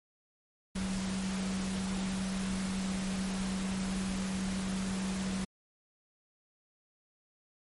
sine tone in noise, 190.2 Hz, F#3, 48 cents sharp, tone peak -32 dBFS, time 0.75-5.45 s, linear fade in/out 10 ms, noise pink, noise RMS -40 dBFS, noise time 0.75-5.45 s, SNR +5 dB, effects MP3 48 kbps

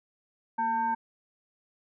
sine tone with frequency modulation, 901 Hz, A5, 41 cents sharp, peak -25 dBFS, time 0.58-0.95 s, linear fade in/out 10 ms, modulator 668 Hz, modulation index 0.5, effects none

